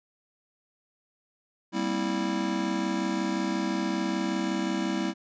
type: chord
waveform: square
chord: C dominant seventh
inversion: second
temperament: just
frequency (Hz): 196.22 / 235.5 / 261.6 / 327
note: G3 / Bb3 / C4 / E4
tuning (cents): +2 / +18 / 0 / -14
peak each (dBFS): -32 / -35 / -35 / -31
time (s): 1.72-5.14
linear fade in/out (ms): 50
effects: resampled to 16000 Hz